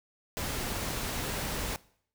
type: noise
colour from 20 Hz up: pink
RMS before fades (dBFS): -34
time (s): 0.37-1.76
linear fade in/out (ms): 0
effects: noise-tail reverb RT60 0.6 s tail -21 dB re dry